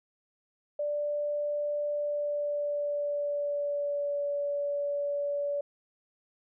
sine tone with pitch glide, 587.3 to 573.9 Hz, D5 to D5, 0 to -40 cents, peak -28 dBFS, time 0.79-5.61 s, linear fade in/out 5 ms, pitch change -40 cents, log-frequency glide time 1.9-4.24 s, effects none

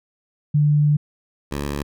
sine / 10% pulse tone pair in turn, 148.1 / 71.65 Hz, D3 / D2, +15 / -42 cents, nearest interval octave + minor second, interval 1257 cents, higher first, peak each -13 / -16 dBFS, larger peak first, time 0.54-0.97 / 1.51-1.83 s, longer first, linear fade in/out 10 ms, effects none

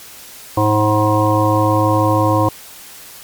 harmonic tone, 106.2 Hz, G#2, 39 cents sharp, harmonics 1 / 3 / 5 / 7 / 9 / 10, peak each -16 / -17 / -18 / -22 / -19 / -19 dBFS, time 0.57-2.49 s, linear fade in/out 5 ms, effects white hiss -37 dBFS RMS until 3.23 s + MP3 96 kbps

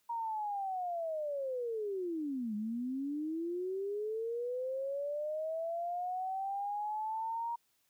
sine linear two-way sweep, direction down then up, 944 to 205.8 to 944 Hz, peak -34 dBFS, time 0.09-7.56 s, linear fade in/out 10 ms, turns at 2.55 s, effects white hiss -75 dBFS RMS until 7.89 s

